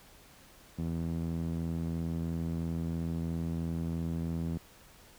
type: tone with band-pass filter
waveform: sawtooth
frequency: 83 Hz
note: E2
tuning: 12 cents sharp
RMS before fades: -34 dBFS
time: 0.78-4.58 s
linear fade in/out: 10 ms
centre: 190 Hz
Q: 1.7
effects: pink hiss -57 dBFS RMS until 5.18 s

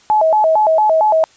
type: tone with vibrato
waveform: sine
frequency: 740 Hz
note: F#5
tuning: in tune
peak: -9 dBFS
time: 0.1-1.24 s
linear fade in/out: 0 ms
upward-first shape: square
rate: 4.4 Hz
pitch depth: 250 cents each way
effects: white hiss -49 dBFS RMS until 1.36 s + resampled to 16000 Hz

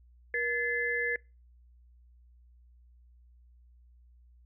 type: tone cluster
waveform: sine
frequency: 476.8 / 1729 / 2052 Hz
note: A#4 / A6 / C7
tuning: +39 / -31 / -34 cents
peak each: -35 / -30 / -33 dBFS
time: 0.34-1.16 s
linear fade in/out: 2 ms
effects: noise-tail reverb RT60 0.3 s tail -25 dB re dry + added 60 Hz sine -56 dBFS peak until 4.45 s

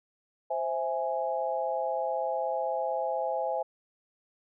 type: chord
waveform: sine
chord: C augmented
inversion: none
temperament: equal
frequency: 523.3 / 659.3 / 830.6 Hz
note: C5 / E5 / G#5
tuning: 0 / 0 / 0 cents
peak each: -32 dBFS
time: 0.5-3.63 s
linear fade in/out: 10 ms
effects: none

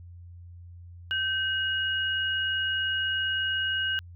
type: tone pair together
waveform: sine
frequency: 1549.2 / 2885 Hz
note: G6 / F#7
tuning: -21 / -44 cents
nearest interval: major seventh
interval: 1077 cents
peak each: -28 dBFS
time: 1.11-3.99 s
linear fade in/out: 0 ms
effects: added 87 Hz sine -43 dBFS peak until 4.15 s

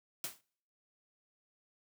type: noise with exponential decay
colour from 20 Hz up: white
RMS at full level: -35 dBFS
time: 0.24-0.41 s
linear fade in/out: 1 ms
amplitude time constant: 36 ms
effects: noise-tail reverb RT60 0.6 s tail -26 dB re dry + high-pass 100 Hz 12 dB/octave

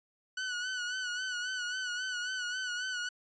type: tone with vibrato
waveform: sawtooth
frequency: 1484 Hz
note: F#6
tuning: 5 cents sharp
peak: -30 dBFS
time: 0.37-3.09 s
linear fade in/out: 5 ms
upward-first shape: sine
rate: 3.7 Hz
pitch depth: 50 cents each way
effects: resampled to 16000 Hz

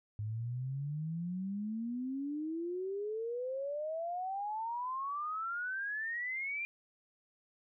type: exponential sweep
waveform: sine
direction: up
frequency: 103.83 to 2400 Hz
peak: -35 dBFS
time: 0.19-6.65 s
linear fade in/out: 0 ms
effects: none

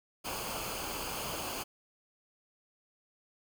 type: noise with comb filter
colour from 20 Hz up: pink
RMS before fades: -38 dBFS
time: 0.24-1.64 s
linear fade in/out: 20 ms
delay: 0.53 ms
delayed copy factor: -0.6
effects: none

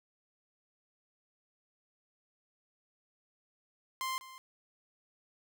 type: tone with echo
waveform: sawtooth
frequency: 1046.5 Hz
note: C6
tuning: in tune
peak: -30 dBFS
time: 4.01-4.18 s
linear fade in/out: 0 ms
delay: 200 ms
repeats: 1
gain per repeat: -15 dB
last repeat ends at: 4.38 s
effects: none

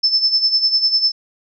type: tone with tremolo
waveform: sine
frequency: 5274 Hz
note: E8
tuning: in tune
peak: -10 dBFS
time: 0.03-1.12 s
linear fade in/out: 10 ms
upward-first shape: sine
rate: 10 Hz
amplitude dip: 70%
effects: none

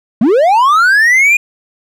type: linear sweep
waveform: triangle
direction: up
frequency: 196 to 2467 Hz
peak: -4 dBFS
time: 0.21-1.37 s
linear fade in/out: 5 ms
effects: none

